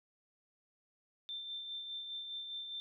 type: tone with tremolo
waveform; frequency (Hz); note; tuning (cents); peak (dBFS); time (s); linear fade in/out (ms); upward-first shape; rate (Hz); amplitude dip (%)
sine; 3566; A7; +22; -39; 1.29-2.8; 0; sine; 4.9; 40
effects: none